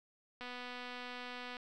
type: click train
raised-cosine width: 0.3 ms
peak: -30 dBFS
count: 287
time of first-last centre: 0.41-1.568 s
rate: 247 Hz
effects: none